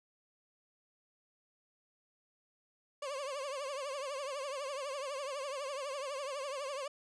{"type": "tone with vibrato", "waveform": "30% pulse", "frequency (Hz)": 554.4, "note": "C#5", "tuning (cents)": 0, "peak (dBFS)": -35, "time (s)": [3.02, 6.88], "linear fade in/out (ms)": 5, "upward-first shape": "triangle", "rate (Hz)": 12, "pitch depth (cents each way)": 140, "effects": ["resampled to 22050 Hz", "12-bit"]}